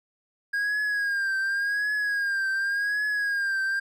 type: tone with vibrato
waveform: triangle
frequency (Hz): 1627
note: G#6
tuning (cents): -36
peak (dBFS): -22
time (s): 0.53-3.8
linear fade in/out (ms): 10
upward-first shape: triangle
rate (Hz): 0.89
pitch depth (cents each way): 77
effects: none